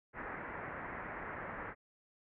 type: low-pass noise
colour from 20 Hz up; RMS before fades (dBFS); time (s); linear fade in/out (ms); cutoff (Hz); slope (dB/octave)
white; -44; 0.13-1.75; 50; 2000; 48
effects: none